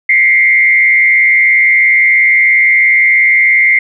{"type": "tone with frequency modulation", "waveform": "sine", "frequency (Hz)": 2100, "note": "C7", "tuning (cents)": 6, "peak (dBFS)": -5, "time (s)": [0.09, 3.79], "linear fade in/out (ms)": 5, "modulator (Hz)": 117, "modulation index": 0.74, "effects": []}